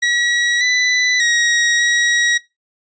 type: tone with pitch steps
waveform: sawtooth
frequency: 1919 / 1991 / 1892 / 1905 Hz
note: A#6 / B6 / A#6 / A#6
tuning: +50 / +14 / +25 / +37 cents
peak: -10 dBFS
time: 0.02-2.38 s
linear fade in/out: 10 ms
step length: 590 ms
effects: noise-tail reverb RT60 0.2 s tail -18 dB re dry + resampled to 16000 Hz